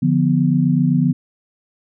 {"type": "chord", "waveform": "sine", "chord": "B diminished", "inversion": "first", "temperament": "equal", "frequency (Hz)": [146.83, 174.61, 246.9], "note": ["D3", "F3", "B3"], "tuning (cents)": [0, 0, 0], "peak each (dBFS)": -17, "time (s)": [0.02, 1.13], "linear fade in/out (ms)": 10, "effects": []}